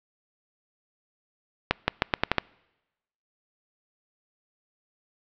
accelerating click train, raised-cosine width 0.3 ms, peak -3 dBFS, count 7, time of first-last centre 1.71-2.383 s, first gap 170 ms, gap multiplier 0.83, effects noise-tail reverb RT60 1.0 s tail -26 dB re dry + low-pass 4000 Hz 12 dB/octave

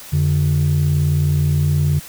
sine tone pair together, 87.4 / 146.4 Hz, F2 / D3, +2 / -5 cents, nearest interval major sixth, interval 893 cents, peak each -16 / -13 dBFS, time 0.12-2 s, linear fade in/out 20 ms, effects tanh soft clip ceiling -10 dBFS + white hiss -37 dBFS RMS until 2.08 s

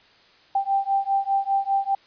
sine beating tone pair, 785 / 790 Hz, G5 / G5, +2 / +13 cents, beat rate 5 Hz, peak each -23 dBFS, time 0.55-1.95 s, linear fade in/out 5 ms, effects white hiss -55 dBFS RMS until 2.06 s + resampled to 11025 Hz

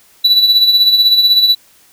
triangle tone with tremolo, 3951 Hz, B7, in tune, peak -3 dBFS, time 0.24-1.55 s, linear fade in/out 10 ms, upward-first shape sine, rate 16 Hz, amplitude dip 55%, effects white hiss -48 dBFS RMS until 1.92 s

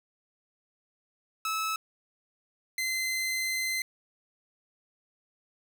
sawtooth tone pair in turn, 1300 / 2064 Hz, E6 / C7, -24 / -24 cents, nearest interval minor sixth, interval 800 cents, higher second, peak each -25 dBFS, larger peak neither, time 1.45-1.76 / 2.78-3.82 s, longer second, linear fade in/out 2 ms, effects none

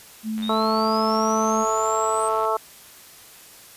sine tone, 218.6 Hz, A3, 11 cents flat, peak -24 dBFS, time 0.23-1.66 s, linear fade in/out 50 ms
click train, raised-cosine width 0.3 ms, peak -25 dBFS, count 203, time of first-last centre 0.38-2.452 s, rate 97.5 Hz
sine linear sweep, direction up, 3608 to 8290 Hz, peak -31 dBFS, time 0.42-2.29 s, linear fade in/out 10 ms
harmonic tone, 220 Hz, A3, in tune, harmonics 2 / 3 / 4 / 5 / 6, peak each -26 / -26 / -26 / -26 / -26 dBFS, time 0.49-2.57 s, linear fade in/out 5 ms
effects white hiss -46 dBFS RMS until 3.76 s + resampled to 32000 Hz

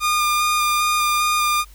sawtooth tone with vibrato, 1211 Hz, D#6, 47 cents flat, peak -13 dBFS, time 0-1.65 s, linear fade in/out 50 ms, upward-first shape square, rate 2.5 Hz, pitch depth 10 cents each way, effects added 50 Hz sine -42 dBFS peak until 1.74 s + white hiss -52 dBFS RMS until 1.74 s

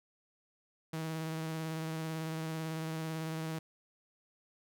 sawtooth tone with vibrato, 160 Hz, D#3, 49 cents sharp, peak -32 dBFS, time 0.93-3.59 s, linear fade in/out 5 ms, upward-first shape sine, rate 18 Hz, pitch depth 21 cents each way, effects none

